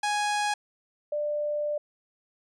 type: tone pair in turn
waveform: sawtooth / sine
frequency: 830.6 / 593.1 Hz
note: G#5 / D5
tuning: 0 / +17 cents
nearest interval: tritone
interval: 583 cents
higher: first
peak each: -21 / -26 dBFS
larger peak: first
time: 0.03-0.54 / 1.12-1.78 s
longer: second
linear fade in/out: 5 ms
effects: resampled to 22050 Hz